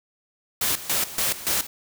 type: noise with tremolo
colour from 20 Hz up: white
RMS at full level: -23 dBFS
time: 0.61-1.67 s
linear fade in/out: 5 ms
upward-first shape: square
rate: 3.5 Hz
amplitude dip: 80%
effects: none